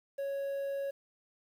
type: tone with quantisation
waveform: triangle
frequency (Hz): 554.4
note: C#5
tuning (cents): 0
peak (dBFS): -31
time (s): 0.18-0.91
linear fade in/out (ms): 10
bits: 10
effects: none